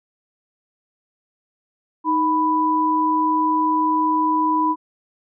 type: tone pair together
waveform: sine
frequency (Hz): 312 / 990.5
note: D#4 / B5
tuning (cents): +5 / +5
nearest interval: octave + minor sixth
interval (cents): 2000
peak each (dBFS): -21 / -17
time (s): 2.04-4.76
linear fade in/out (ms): 50
effects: none